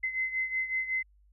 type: beating tone pair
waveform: sine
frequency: 2052 / 2057.4 Hz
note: C7 / C7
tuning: -34 / -30 cents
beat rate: 5.4 Hz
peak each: -30 / -35 dBFS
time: 0.03-1.03 s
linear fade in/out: 10 ms
effects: added 50 Hz sine -59 dBFS peak until 1.32 s